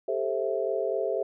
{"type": "chord", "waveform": "sine", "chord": "A minor seventh", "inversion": "third", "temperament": "just", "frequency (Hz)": [396, 440, 528, 660], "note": ["G4", "A4", "C5", "E5"], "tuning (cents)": [18, 0, 16, 2], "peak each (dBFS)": -31, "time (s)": [0.08, 1.23], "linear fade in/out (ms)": 5, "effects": []}